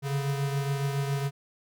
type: beating tone pair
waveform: square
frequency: 138.59 / 145.79 Hz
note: C#3 / D3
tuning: 0 / -12 cents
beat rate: 7.2 Hz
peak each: -28 / -36 dBFS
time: 0.02-1.31 s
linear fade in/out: 50 ms
effects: none